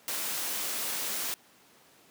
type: noise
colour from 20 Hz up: white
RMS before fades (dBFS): -33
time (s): 0.08-1.34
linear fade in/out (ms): 0
effects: pink hiss -59 dBFS RMS until 2.1 s + high-pass 200 Hz 12 dB/octave